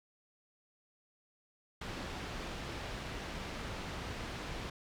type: low-pass noise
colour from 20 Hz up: pink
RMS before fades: -42 dBFS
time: 1.81-4.7 s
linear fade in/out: 5 ms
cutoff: 4300 Hz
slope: 12 dB/octave
effects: none